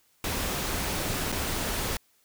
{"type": "noise with dropouts", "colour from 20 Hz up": "pink", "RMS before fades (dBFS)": -30, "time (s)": [0.24, 1.97], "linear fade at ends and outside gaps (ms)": 2, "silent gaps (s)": [1.32, 1.324], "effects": ["white hiss -66 dBFS RMS until 2.24 s"]}